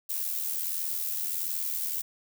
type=noise with amplitude modulation; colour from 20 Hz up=violet; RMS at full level=-29 dBFS; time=0.09-2.02 s; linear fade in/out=10 ms; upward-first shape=sine; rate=81.5 Hz; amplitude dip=55%; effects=none